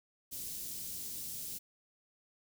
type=band-stop noise; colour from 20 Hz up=white; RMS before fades=-42 dBFS; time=0.31-1.59 s; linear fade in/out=20 ms; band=290 to 5000 Hz; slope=12 dB/octave; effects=none